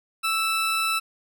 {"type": "tone", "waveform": "20% pulse", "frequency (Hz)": 1318.5, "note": "E6", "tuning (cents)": 0, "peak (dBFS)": -17, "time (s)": [0.23, 1], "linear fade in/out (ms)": 20, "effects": []}